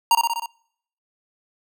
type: tone with echo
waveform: square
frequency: 932.3 Hz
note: A#5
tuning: in tune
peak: -13 dBFS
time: 0.11-0.15 s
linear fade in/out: 2 ms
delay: 62 ms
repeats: 5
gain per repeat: -3 dB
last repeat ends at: 0.46 s
effects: noise-tail reverb RT60 0.7 s tail -26 dB re dry